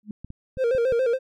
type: tone with exponential growth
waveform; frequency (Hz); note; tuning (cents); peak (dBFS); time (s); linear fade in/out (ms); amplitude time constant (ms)
sine; 210.6; G#3; +24; -26; 0.03-0.11; 2; 16
type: clicks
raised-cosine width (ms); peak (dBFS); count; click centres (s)
5; -25; 5; 0.246 / 0.304 / 0.572 / 0.75 / 0.923
type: tone with vibrato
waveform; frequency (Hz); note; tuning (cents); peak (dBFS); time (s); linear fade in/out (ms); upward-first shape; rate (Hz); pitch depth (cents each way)
triangle; 493.9; B4; 0; -17; 0.57-1.19; 50; square; 7.1; 96
effects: none